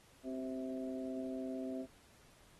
harmonic tone with a mistuned harmonic, 130.81 Hz, C3, in tune, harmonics 2 / 3 / 4 / 5, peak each -40 / -47 / -50 / -46 dBFS, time 0.23-1.87 s, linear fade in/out 50 ms, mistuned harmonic 3, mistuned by -32 cents, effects pink hiss -65 dBFS RMS until 2.59 s + AAC 32 kbps

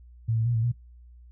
sine tone with pitch steps, 113.3 / 112.6 / 119.9 / 112.3 / 120.6 Hz, A#2 / A2 / A#2 / A2 / B2, -49 / +40 / +49 / +36 / -41 cents, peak -22 dBFS, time 0.28-0.72 s, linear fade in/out 10 ms, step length 88 ms, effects noise-tail reverb RT60 0.2 s tail -22 dB re dry + added 60 Hz sine -47 dBFS peak until 1.31 s

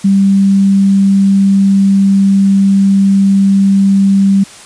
sine tone, 196 Hz, G3, in tune, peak -5 dBFS, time 0.04-4.44 s, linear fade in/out 10 ms, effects white hiss -34 dBFS RMS until 4.65 s + resampled to 22050 Hz

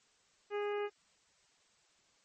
harmonic tone, 411.9 Hz, G#4, 14 cents flat, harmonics 1 / 2 / 3 / 4 / 5 / 6 / 7, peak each -34 / -44 / -46 / -49 / -50 / -52 / -55 dBFS, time 0.5-0.9 s, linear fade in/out 50 ms, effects white hiss -70 dBFS RMS until 2.24 s + MP3 32 kbps

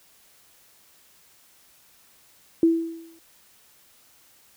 sine tone with exponential decay, 330 Hz, E4, 2 cents sharp, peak -12 dBFS, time 2.63-3.19 s, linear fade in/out 2 ms, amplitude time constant 120 ms, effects white hiss -57 dBFS RMS until 4.56 s

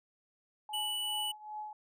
sine tone with tremolo, 850 Hz, G#5, 40 cents sharp, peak -37 dBFS, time 0.69-1.73 s, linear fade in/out 2 ms, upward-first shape triangle, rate 2.5 Hz, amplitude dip 85%
square tone, 2960 Hz, F#7, in tune, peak -34 dBFS, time 0.73-1.32 s, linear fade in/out 10 ms
effects none

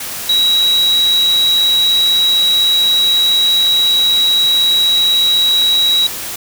sine tone in noise, 3868 Hz, B7, 37 cents flat, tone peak -9 dBFS, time 0.29-6.07 s, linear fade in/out 5 ms, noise white, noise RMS -24 dBFS, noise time 0-6.36 s, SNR +12 dB, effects none

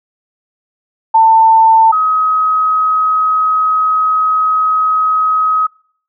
sine tone pair in turn, 894 / 1268 Hz, A5 / D#6, +27 / +32 cents, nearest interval tritone, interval 605 cents, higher second, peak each -4 / -9 dBFS, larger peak first, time 1.14-1.92 / 1.92-5.67 s, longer second, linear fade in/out 10 ms, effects noise-tail reverb RT60 0.6 s tail -25 dB re dry

